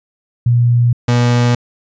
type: tone pair in turn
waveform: sine / 35% pulse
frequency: 120 / 120.9 Hz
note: B2 / B2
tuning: -49 / -36 cents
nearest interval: unison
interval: 13 cents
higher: second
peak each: -8 dBFS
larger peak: neither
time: 0.46-0.93 / 1.08-1.55 s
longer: neither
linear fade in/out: 5 ms
effects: resampled to 16000 Hz